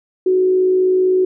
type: tone with frequency modulation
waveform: sine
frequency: 370.8 Hz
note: F#4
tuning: 4 cents sharp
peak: -11 dBFS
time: 0.26-1.25 s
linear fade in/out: 5 ms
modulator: 55.6 Hz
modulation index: 0.23
effects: none

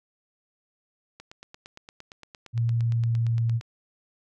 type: click train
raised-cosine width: 0.2 ms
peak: -26 dBFS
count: 22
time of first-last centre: 1.2-3.611 s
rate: 8.71 Hz
type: tone with pitch glide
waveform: sine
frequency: 116.54 to 115.6 Hz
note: A#2 to A#2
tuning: 0 to -14 cents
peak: -21 dBFS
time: 2.53-3.61 s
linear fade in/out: 50 ms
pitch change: -14 cents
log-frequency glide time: 2.76-3.31 s
effects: none

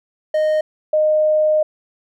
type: tone pair in turn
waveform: triangle / sine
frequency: 618 / 615.6 Hz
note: D#5 / D#5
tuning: -12 / -19 cents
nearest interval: unison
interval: 7 cents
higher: first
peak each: -12 dBFS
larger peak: neither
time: 0.34-0.61 / 0.93-1.63 s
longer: second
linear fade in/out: 5 ms
effects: none

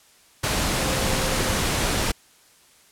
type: tone in noise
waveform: sine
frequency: 525 Hz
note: C5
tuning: 6 cents sharp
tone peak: -31 dBFS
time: 0.79-1.57 s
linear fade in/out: 10 ms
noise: pink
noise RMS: -23 dBFS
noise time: 0.43-2.12 s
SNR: -11 dB
effects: white hiss -55 dBFS RMS until 2.91 s + low-pass 11000 Hz 12 dB/octave

